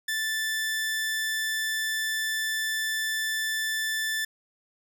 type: tone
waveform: sawtooth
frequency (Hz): 1760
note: A6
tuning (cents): 0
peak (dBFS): -23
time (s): 0.08-4.25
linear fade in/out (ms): 5
effects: none